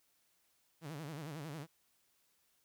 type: tone with vibrato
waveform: sawtooth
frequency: 151.6 Hz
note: D#3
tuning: 45 cents flat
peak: -39 dBFS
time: 0.81-1.67 s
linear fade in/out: 50 ms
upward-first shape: sine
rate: 11 Hz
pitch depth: 160 cents each way
effects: white hiss -75 dBFS RMS until 2.64 s